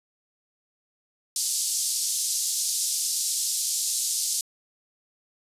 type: band-pass noise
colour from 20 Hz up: white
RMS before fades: -27 dBFS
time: 1.36-4.41 s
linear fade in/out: 2 ms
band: 4600 to 9900 Hz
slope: 24 dB/octave
effects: resampled to 32000 Hz